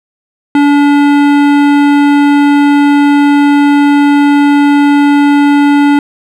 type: tone with hard clipping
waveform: sine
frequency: 287.3 Hz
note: D4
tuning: 38 cents flat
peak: -6 dBFS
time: 0.55-5.99 s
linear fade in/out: 2 ms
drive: 16 dB
effects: none